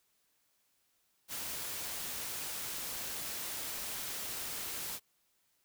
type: noise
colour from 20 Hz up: white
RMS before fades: -40 dBFS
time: 1.28-5 s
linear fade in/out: 50 ms
effects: white hiss -75 dBFS RMS until 5.64 s